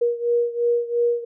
sine beating tone pair, 474.4 / 477.3 Hz, A#4 / A#4, +30 / +41 cents, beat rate 2.9 Hz, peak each -20 / -23 dBFS, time 0.01-1.25 s, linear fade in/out 10 ms, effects none

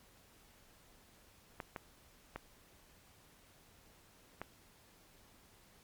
clicks, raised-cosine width 0.5 ms, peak -26 dBFS, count 4, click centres 1.602 / 1.762 / 2.36 / 4.416 s, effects pink hiss -64 dBFS RMS until 5.83 s + MP3 96 kbps

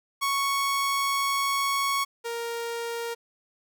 sawtooth tone pair in turn, 1108.7 / 466.7 Hz, C#6 / A#4, 0 / +2 cents, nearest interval octave + minor third, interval 1498 cents, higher first, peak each -20 / -26 dBFS, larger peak first, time 0.21-2.05 / 2.24-3.15 s, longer first, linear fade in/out 20 ms, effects none

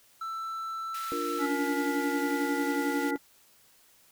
triangle tone, 1329 Hz, E6, 14 cents sharp, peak -31 dBFS, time 0.21-1.46 s, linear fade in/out 5 ms
pink high-pass noise, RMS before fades -44 dBFS, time 0.94-3.11 s, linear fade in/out 5 ms, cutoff 1500 Hz, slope 24 dB/octave
sine chord, Bb major, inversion first, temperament equal, 293.7 / 349.2 / 466.2 Hz, D4 / F4 / Bb4, 0 / 0 / 0 cents, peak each -35 dBFS, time 1.12-3.16 s, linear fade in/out 0 ms
harmonic tone, 282.6 Hz, C#4, 34 cents sharp, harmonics 1 / 3 / 5 / 7, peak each -30 / -35 / -37 / -38 dBFS, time 1.38-3.18 s, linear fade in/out 50 ms
effects white hiss -61 dBFS RMS until 4.11 s

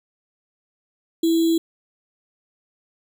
sine tone with sample-and-hold, 329.6 Hz, E4, in tune, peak -15 dBFS, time 1.23-1.58 s, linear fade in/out 5 ms, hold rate 3675 Hz, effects none

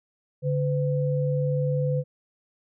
sine tone pair together, 143.72 / 506 Hz, D3 / B4, -37 / +42 cents, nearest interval octave + minor seventh, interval 2179 cents, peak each -23 / -27 dBFS, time 0.42-2.04 s, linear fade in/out 50 ms, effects none

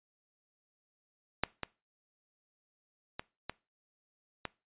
clicks, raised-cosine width 0.3 ms, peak -11 / -18 / -21 / -20 / -19 dBFS, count 5, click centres 1.436 / 1.633 / 3.195 / 3.496 / 4.453 s, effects noise-tail reverb RT60 0.3 s tail -22 dB re dry + resampled to 8000 Hz

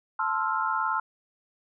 sine chord, F major seventh, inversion first, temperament equal, 880 / 1046.5 / 1318.5 / 1396.9 Hz, A5 / C6 / E6 / F6, 0 / 0 / 0 / 0 cents, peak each -30 dBFS, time 0.19-1 s, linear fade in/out 5 ms, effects none

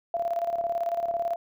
sine tone with tremolo, 683 Hz, F5, 39 cents flat, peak -23 dBFS, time 0.14-1.36 s, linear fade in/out 2 ms, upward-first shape square, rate 18 Hz, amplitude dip 60%, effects none

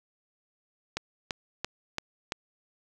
click train, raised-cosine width 0.2 ms, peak -13 dBFS, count 5, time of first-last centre 0.97-2.321 s, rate 2.96 Hz, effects none

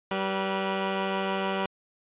10% pulse tone pair together, 192.9 / 485.5 Hz, G3 / B4, -28 / -30 cents, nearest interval octave + major third, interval 1598 cents, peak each -19 / -25 dBFS, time 0.11-1.66 s, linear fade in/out 2 ms, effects resampled to 8000 Hz

